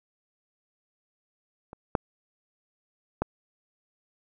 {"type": "clicks", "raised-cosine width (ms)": 1, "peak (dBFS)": [-27, -8, -11], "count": 3, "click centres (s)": [1.731, 1.952, 3.22], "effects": []}